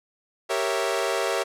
sawtooth chord, G diminished seventh, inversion none, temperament equal, 392 / 466.2 / 554.4 / 659.3 Hz, G4 / Bb4 / Db5 / Fb5, 0 / 0 / 0 / 0 cents, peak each -25 dBFS, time 0.49-1.44 s, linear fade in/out 20 ms, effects low-pass 11000 Hz 12 dB/octave

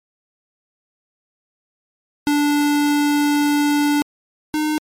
square tone pair in turn, 292.1 / 305.4 Hz, D4 / D#4, -9 / -32 cents, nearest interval minor second, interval 77 cents, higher second, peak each -15 / -18 dBFS, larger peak first, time 2.27-4.02 / 4.54-4.78 s, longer first, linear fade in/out 0 ms, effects MP3 64 kbps

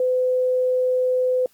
sine tone, 507 Hz, B4, 45 cents sharp, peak -17 dBFS, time 0-1.46 s, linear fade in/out 2 ms, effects white hiss -59 dBFS RMS until 1.53 s + Opus 32 kbps

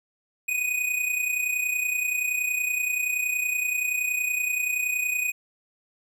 square tone with amplitude modulation, 2489 Hz, D#7, in tune, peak -22 dBFS, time 0.48-5.32 s, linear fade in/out 10 ms, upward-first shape sine, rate 30.6 Hz, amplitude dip 60%, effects none

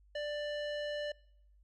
square tone with low-pass filter, 590 Hz, D5, 8 cents sharp, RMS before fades -38 dBFS, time 0.15-1.12 s, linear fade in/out 5 ms, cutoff 3400 Hz, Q 1.5, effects noise-tail reverb RT60 0.8 s tail -26 dB re dry + added 50 Hz sine -61 dBFS peak until 1.63 s

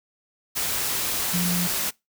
sine tone in noise, 176.9 Hz, F3, 23 cents sharp, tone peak -23 dBFS, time 1.33-1.68 s, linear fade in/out 20 ms, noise white, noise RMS -26 dBFS, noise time 0.55-1.91 s, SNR 0 dB, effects noise-tail reverb RT60 0.2 s tail -23 dB re dry

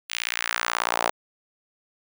sawtooth tone with high-pass filter sweep, 58.27 Hz, A#1, in tune, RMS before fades -27 dBFS, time 0.09-1.11 s, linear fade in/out 20 ms, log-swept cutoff 2800 to 690 Hz, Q 1.7, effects none

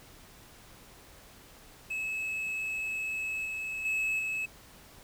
triangle tone with level steps, 2588 Hz, E7, 32 cents flat, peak -30 / -32 / -26 / -29 dBFS, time 1.9-4.46 s, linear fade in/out 10 ms, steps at 3.45 / 3.85 / 4.19 s, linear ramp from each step 5 ms, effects pink hiss -54 dBFS RMS until 5.03 s

